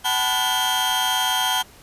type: tone cluster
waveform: 40% pulse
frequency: 756 / 873 / 998 / 1452 / 3197 Hz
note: F#5 / A5 / B5 / F#6 / G7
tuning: +37 / -14 / +18 / -33 / +33 cents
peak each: -26 / -26 / -26 / -28 / -22 dBFS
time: 0.04-1.63 s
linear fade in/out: 20 ms
effects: pink hiss -48 dBFS RMS until 1.82 s + resampled to 32000 Hz